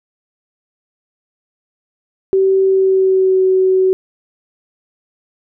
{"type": "tone with pitch glide", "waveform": "sine", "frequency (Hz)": [384, 375.9], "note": ["G4", "F#4"], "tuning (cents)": [-36, 27], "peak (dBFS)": -9, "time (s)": [2.33, 3.93], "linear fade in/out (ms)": 0, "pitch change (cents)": -37, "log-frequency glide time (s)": [2.64, 3.42], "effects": []}